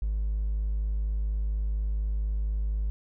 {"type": "tone with hard clipping", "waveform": "triangle", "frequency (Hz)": 52.1, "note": "G#1", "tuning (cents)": 6, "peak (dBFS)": -25, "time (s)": [0.02, 2.9], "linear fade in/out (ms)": 0, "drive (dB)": 2, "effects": []}